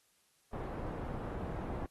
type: low-pass noise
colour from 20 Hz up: pink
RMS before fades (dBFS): -40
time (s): 0.53-1.86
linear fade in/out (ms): 2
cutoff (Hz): 900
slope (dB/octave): 12
effects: white hiss -72 dBFS RMS until 1.9 s + AAC 32 kbps